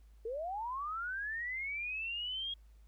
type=linear sweep; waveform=sine; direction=up; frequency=431.3 to 3298 Hz; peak=-36 dBFS; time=0.25-2.54 s; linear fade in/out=5 ms; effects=added 53 Hz sine -56 dBFS peak until 2.87 s + pink hiss -75 dBFS RMS until 2.87 s